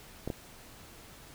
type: clicks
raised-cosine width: 2 ms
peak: -20 dBFS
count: 2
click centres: 0.276 / 0.302 s
effects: pink hiss -52 dBFS RMS until 1.34 s